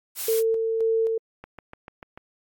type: noise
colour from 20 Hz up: blue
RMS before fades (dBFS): -29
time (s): 0.15-0.43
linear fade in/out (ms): 50
type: tone with tremolo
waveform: sine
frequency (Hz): 450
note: A4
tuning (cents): +39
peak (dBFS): -19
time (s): 0.28-1.18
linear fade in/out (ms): 5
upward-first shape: square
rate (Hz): 1.9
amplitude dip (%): 30
type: click train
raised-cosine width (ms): 0.5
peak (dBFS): -25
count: 6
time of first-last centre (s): 1.44-2.175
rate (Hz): 6.8
effects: AAC 64 kbps